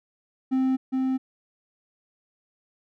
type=tone with echo; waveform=triangle; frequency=261.6 Hz; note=C4; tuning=in tune; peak=-18 dBFS; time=0.51-0.77 s; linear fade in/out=20 ms; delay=410 ms; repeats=1; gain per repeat=-2 dB; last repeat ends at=1.18 s; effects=none